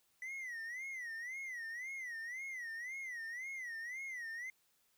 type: tone with vibrato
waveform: triangle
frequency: 1975.5 Hz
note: B6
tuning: in tune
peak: -40 dBFS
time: 0.22-4.5 s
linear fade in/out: 2 ms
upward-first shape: sine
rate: 1.9 Hz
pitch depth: 160 cents each way
effects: white hiss -75 dBFS RMS until 4.97 s